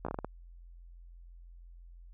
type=slowing click train; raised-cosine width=1 ms; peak=-21 dBFS; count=7; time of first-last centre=0.05-0.246 s; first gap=15 ms; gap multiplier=1.31; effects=added 43 Hz sine -49 dBFS peak until 2.13 s